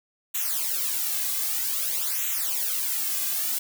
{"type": "noise with flanger", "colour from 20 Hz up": "blue", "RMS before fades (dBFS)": -27, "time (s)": [0.34, 3.59], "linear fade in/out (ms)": 10, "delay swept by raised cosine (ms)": [0.2, 2.2], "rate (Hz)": 0.52, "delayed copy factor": -0.95, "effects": []}